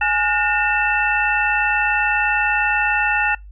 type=tone cluster; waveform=sine; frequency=836 / 1441 / 1817 / 2660 Hz; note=G#5 / F#6 / A#6 / E7; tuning=+11 / -46 / -45 / +15 cents; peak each=-21 dBFS; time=0.01-3.35 s; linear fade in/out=5 ms; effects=noise-tail reverb RT60 0.2 s tail -26 dB re dry + added 50 Hz sine -36 dBFS peak until 3.51 s